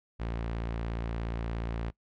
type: tone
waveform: sawtooth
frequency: 57 Hz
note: A#1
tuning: 38 cents flat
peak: -28 dBFS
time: 0.19-1.91 s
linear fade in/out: 20 ms
effects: noise-tail reverb RT60 0.1 s tail -21 dB re dry + low-pass 3000 Hz 12 dB/octave